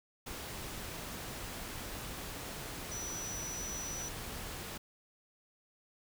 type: tone in noise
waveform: sine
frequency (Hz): 5910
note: F#8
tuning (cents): -3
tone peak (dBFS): -40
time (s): 2.91-4.09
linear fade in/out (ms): 10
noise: pink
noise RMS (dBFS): -43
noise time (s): 0.26-4.78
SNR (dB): 0
effects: none